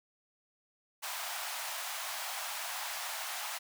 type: high-pass noise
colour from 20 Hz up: pink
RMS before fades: -39 dBFS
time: 1.02-3.59 s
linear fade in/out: 20 ms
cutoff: 670 Hz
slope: 48 dB/octave
effects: none